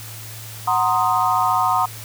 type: chord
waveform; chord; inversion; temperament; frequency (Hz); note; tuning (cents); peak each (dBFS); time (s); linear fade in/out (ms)
sine; C half-diminished seventh; second; equal; 740 / 932.3 / 1046.5 / 1244.5; Gb5 / Bb5 / C6 / Eb6; 0 / 0 / 0 / 0; -21; 0.67-1.86; 10
effects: added 110 Hz sine -36 dBFS peak until 2.04 s + white hiss -37 dBFS RMS until 2.04 s